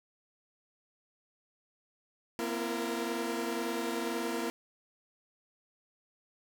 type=tone cluster; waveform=sawtooth; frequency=237.1 / 259.1 / 337.4 / 463.8 Hz; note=A#3 / C4 / E4 / A#4; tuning=+30 / -17 / +40 / -9 cents; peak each=-34 / -38 / -32 / -34 dBFS; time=2.39-4.5 s; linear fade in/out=0 ms; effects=none